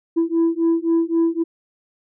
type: beating tone pair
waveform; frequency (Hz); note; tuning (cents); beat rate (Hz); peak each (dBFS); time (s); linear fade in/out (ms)
sine; 330 / 333.8; E4 / E4; +2 / +22; 3.8; -17; 0.16-1.44; 20
effects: tanh soft clip ceiling -12 dBFS

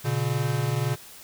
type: tone pair together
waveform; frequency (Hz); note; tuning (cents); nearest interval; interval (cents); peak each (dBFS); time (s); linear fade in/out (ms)
square; 120 / 141.63; B2 / C#3; -49 / +38; minor third; 287; -27; 0.04-0.96; 20
effects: white hiss -46 dBFS RMS until 1.23 s

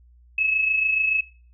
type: tone pair together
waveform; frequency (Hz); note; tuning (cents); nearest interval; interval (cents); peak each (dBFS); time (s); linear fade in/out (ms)
sine; 2560 / 2587; D#7 / E7; +49 / -33; unison; 18; -28 / -19; 0.38-1.21; 5
effects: noise-tail reverb RT60 0.5 s tail -23 dB re dry + added 60 Hz sine -50 dBFS peak until 1.53 s

